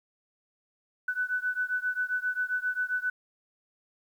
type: beating tone pair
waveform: sine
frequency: 1492 / 1499.5 Hz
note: F#6 / F#6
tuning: +14 / +23 cents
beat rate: 7.5 Hz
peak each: -30 / -31 dBFS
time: 1.08-3.1 s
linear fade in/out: 5 ms
effects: 10-bit